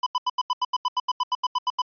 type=tone bursts; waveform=square; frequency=999 Hz; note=B5; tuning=20 cents sharp; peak=-21 dBFS; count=16; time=0.03-1.819 s; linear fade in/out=5 ms; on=34 ms; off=83 ms; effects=resampled to 11025 Hz